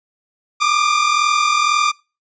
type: tone pair together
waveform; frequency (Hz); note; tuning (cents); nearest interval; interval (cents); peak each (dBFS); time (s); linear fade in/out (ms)
sawtooth; 1176 / 1218; D6 / D#6; +2 / -37; minor second; 61; -13; 0.6-1.92; 20
effects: noise-tail reverb RT60 0.3 s tail -23 dB re dry + resampled to 16000 Hz